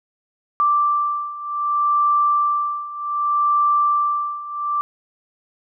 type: beating tone pair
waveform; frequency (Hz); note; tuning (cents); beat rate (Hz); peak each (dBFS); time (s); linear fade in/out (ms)
sine; 1174 / 1174.65; D6 / D6; -1 / 0; 0.65; -21 / -18; 0.6-4.81; 0
effects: none